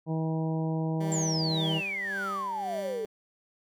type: harmonic tone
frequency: 160.2 Hz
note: E3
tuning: 49 cents flat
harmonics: 1 / 2 / 3 / 4 / 5 / 6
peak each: -28 / -34 / -38 / -40 / -42 / -44 dBFS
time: 0.06-1.82 s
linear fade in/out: 50 ms
type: tone with tremolo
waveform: 15% pulse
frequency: 196 Hz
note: G3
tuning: in tune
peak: -30 dBFS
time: 1-3.06 s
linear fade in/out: 10 ms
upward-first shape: sine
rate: 1.8 Hz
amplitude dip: 60%
type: exponential sweep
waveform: sine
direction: down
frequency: 7459 to 420.6 Hz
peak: -30 dBFS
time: 1.12-3.05 s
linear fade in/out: 0 ms
effects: none